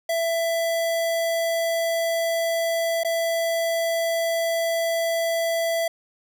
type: tone with dropouts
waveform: square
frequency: 665 Hz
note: E5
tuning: 15 cents sharp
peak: -22 dBFS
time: 0.09-5.88 s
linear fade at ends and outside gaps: 5 ms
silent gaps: 3.035-3.047 s
effects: none